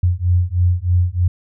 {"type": "beating tone pair", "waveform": "sine", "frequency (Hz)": [87.5, 90.7], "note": ["F2", "F#2"], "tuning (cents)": [4, -34], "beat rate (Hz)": 3.2, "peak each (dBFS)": -16, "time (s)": [0.03, 1.28], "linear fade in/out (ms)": 5, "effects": []}